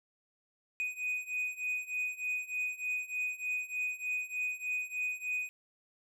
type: beating tone pair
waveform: triangle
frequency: 2489 / 2492.3 Hz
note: D#7 / D#7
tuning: 0 / +2 cents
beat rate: 3.3 Hz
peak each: -36 / -34 dBFS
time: 0.8-5.49 s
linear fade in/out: 0 ms
effects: none